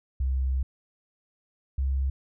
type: tone pair in turn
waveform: sine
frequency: 65.5 / 67.15 Hz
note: C2 / C2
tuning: +2 / +46 cents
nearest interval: unison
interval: 44 cents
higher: second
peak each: -23 dBFS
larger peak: neither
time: 0.2-0.63 / 1.78-2.1 s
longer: first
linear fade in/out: 5 ms
effects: none